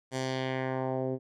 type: tone with low-pass filter sweep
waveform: 10% pulse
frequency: 130.81 Hz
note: C3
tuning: in tune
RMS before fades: -32 dBFS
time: 0.11-1.19 s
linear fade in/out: 50 ms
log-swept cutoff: 8500 to 370 Hz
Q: 1.5
effects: none